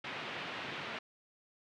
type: band-pass noise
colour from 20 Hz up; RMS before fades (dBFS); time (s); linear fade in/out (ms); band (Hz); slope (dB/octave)
white; -42; 0.04-0.99; 5; 110 to 3100; 24
effects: none